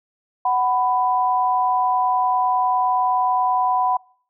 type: tone pair together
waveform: sine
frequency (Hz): 745.4 / 995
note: F#5 / B5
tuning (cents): +13 / +13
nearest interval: perfect fourth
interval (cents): 500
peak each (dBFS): -19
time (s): 0.45-3.97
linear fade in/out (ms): 5
effects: noise-tail reverb RT60 0.5 s tail -25 dB re dry